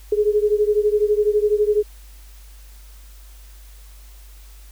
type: beating tone pair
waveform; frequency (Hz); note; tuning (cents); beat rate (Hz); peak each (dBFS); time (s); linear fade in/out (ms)
sine; 415.3 / 427.3; G#4 / G#4; 0 / +49; 12; -17 / -19; 0.12-1.83; 5
effects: added 50 Hz sine -40 dBFS peak until 4.71 s + white hiss -51 dBFS RMS until 4.71 s